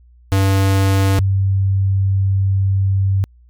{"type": "tone pair in turn", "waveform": ["square", "sine"], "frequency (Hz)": [97, 97], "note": ["G2", "G2"], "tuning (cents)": [-18, -18], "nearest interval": "unison", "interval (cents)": 0, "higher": "neither", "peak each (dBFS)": -12, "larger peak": "neither", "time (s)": [[0.32, 1.19], [1.19, 3.24]], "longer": "second", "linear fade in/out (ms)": 0, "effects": ["added 60 Hz sine -44 dBFS peak until 3.49 s", "MP3 96 kbps"]}